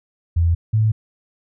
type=tone pair in turn; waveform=sine; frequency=84.2 / 109.23 Hz; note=E2 / A2; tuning=+37 / -12 cents; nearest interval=perfect fourth; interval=451 cents; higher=second; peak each=-13 / -13 dBFS; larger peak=neither; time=0.36-0.55 / 0.73-0.92 s; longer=neither; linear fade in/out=10 ms; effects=none